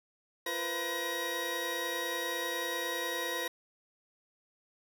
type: tone cluster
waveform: 25% pulse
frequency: 342.2 / 480 / 510 / 1896 Hz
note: F4 / B4 / C5 / A#6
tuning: -35 / -49 / -44 / +29 cents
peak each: -38 / -38 / -35 / -32 dBFS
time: 0.46-3.48 s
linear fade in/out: 5 ms
effects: none